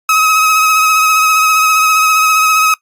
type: tone with vibrato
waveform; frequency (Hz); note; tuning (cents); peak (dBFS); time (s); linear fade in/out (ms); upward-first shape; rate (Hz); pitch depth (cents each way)
30% pulse; 1274; D#6; +41; -5; 0.09-2.74; 2; triangle; 15; 27
effects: noise-tail reverb RT60 0.1 s tail -21 dB re dry + Opus 48 kbps